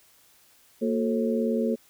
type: tone cluster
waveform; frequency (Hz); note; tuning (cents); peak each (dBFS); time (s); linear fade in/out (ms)
sine; 230.9 / 363.5 / 441 / 541; A#3 / F#4 / A4 / C#5; -16 / -31 / +4 / -42; -25 / -32 / -28 / -31; 0.81-1.76; 20
effects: white hiss -59 dBFS RMS until 1.89 s